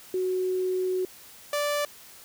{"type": "tone pair in turn", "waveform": ["sine", "sawtooth"], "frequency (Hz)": [370, 585.1], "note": ["F#4", "D5"], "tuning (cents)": [0, -7], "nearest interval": "minor sixth", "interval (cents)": 793, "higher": "second", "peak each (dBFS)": [-24, -21], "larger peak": "second", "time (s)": [[0.14, 1.05], [1.53, 1.85]], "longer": "first", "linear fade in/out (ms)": 2, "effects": ["white hiss -49 dBFS RMS until 2.24 s"]}